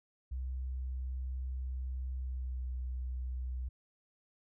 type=tone with pitch glide; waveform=sine; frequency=64.2 to 62.92 Hz; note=C2 to B1; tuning=-32 to +33 cents; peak=-35 dBFS; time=0.31-3.69 s; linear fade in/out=10 ms; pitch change=-35 cents; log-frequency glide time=2.17-2.65 s; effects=none